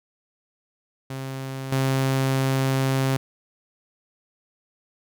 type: tone with level steps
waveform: sawtooth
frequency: 133.6 Hz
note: C3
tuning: 36 cents sharp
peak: -26 / -16 dBFS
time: 1.1-3.17 s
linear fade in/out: 5 ms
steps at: 1.72 s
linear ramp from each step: 2 ms
effects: none